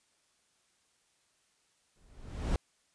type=noise with exponential growth; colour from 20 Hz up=brown; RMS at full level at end=-27 dBFS; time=1.96-2.56 s; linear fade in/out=2 ms; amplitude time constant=130 ms; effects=white hiss -72 dBFS RMS until 2.94 s + resampled to 22050 Hz